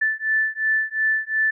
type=beating tone pair; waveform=sine; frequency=1755 / 1757.8 Hz; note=A6 / A6; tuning=-5 / -2 cents; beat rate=2.8 Hz; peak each=-22 dBFS; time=0.01-1.51 s; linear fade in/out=10 ms; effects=none